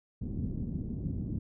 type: low-pass noise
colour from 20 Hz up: white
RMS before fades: -35 dBFS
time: 0.21-1.39 s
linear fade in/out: 10 ms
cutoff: 240 Hz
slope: 24 dB/octave
effects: none